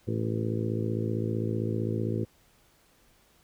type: harmonic tone with a mistuned harmonic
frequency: 55.5 Hz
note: A1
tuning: 16 cents sharp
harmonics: 2 / 3 / 4 / 5 / 6 / 7 / 8 / 9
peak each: -30 / -38 / -34 / -40 / -35 / -36 / -41 / -40 dBFS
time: 0.07-2.25 s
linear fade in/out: 10 ms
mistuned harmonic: 9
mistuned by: -27 cents
effects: pink hiss -63 dBFS RMS until 3.43 s